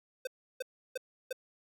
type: tone bursts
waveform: square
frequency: 514 Hz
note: C5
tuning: 31 cents flat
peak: -34 dBFS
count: 4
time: 0.25-1.328 s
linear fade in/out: 5 ms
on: 22 ms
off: 330 ms
effects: none